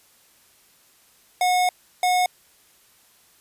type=tone bursts at uneven times; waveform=square; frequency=727 Hz; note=F#5; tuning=31 cents flat; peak=-18 dBFS; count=2; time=1.41-1.69 / 2.03-2.26 s; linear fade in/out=2 ms; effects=white hiss -57 dBFS RMS until 3.4 s + resampled to 32000 Hz